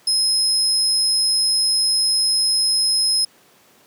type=tone; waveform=35% pulse; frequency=5130 Hz; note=E8; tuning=48 cents flat; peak=-13 dBFS; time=0.07-3.25 s; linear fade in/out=5 ms; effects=pink hiss -53 dBFS RMS until 3.86 s + high-pass 200 Hz 12 dB/octave